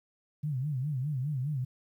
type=tone with vibrato; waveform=sine; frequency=138.59 Hz; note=C#3; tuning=in tune; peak=-29 dBFS; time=0.43-1.65 s; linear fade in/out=10 ms; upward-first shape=sine; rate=4.9 Hz; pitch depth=180 cents each way; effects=11-bit